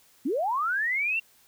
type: linear sweep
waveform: sine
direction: up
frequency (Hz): 228.1 to 2767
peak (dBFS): -24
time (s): 0.25-1.2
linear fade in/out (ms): 10
effects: white hiss -60 dBFS RMS until 1.47 s